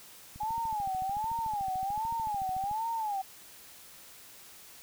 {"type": "click train", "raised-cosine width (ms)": 5, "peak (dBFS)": -35, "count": 33, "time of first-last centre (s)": [0.36, 2.713], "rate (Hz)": 13.6}
{"type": "tone with vibrato", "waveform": "sine", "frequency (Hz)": 830.6, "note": "G#5", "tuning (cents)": 0, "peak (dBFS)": -30, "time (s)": [0.4, 3.22], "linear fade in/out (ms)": 10, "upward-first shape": "sine", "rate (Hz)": 1.3, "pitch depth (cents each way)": 180}
{"effects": ["white hiss -52 dBFS RMS until 4.82 s"]}